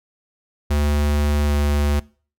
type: tone with pitch glide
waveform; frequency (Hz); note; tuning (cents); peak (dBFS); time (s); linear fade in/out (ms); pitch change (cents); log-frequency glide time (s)
square; 73.42 to 72.79; D2 to D2; 0 to -15; -17; 0.7-2; 10; -15; 1.46-1.51
effects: noise-tail reverb RT60 0.4 s tail -22 dB re dry